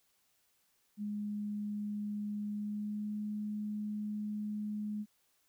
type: tone with pitch glide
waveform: sine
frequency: 207.7 to 210.1 Hz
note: G#3 to G#3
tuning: 0 to +20 cents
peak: -35 dBFS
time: 0.97-5.06 s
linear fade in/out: 50 ms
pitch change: +20 cents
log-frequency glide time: 2.5-3.13 s
effects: white hiss -74 dBFS RMS until 5.48 s